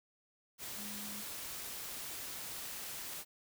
sine tone in noise, 207.7 Hz, G#3, in tune, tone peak -48 dBFS, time 0.75-1.24 s, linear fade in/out 50 ms, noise white, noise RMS -44 dBFS, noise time 0.58-3.25 s, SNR -7 dB, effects none

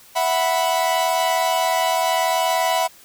45% pulse chord, E suspended second, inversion none, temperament equal, 659.3 / 740 / 987.8 Hz, E5 / F#5 / B5, 0 / 0 / 0 cents, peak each -22 dBFS, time 0.15-2.88 s, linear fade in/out 20 ms, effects white hiss -48 dBFS RMS until 3.04 s

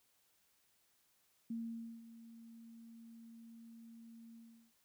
sine tone with ADSR envelope, 229.2 Hz, A#3, 29 cents flat, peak -38 dBFS, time 1.5-4.73 s, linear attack 6 ms, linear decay 510 ms, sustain -15 dB, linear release 370 ms, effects white hiss -75 dBFS RMS until 4.84 s

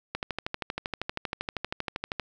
click train, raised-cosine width 0.3 ms, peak -14 dBFS, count 27, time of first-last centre 0.15-2.197 s, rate 12.7 Hz, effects none

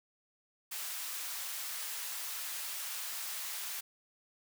white high-pass noise, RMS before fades -40 dBFS, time 0.71-3.81 s, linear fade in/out 10 ms, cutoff 900 Hz, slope 12 dB/octave, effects none

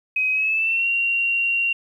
sine tone with pitch glide, 2527 to 2756 Hz, D#7 to F7, +26 to -24 cents, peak -18 dBFS, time 0.16-1.73 s, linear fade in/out 5 ms, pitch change +150 cents, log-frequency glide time 0.32-0.88 s, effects 9-bit

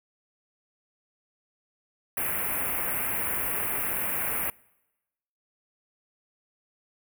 white band-stop noise, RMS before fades -29 dBFS, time 2.17-4.5 s, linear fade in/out 2 ms, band 2600 to 10000 Hz, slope 48 dB/octave, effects noise-tail reverb RT60 1.0 s tail -25 dB re dry

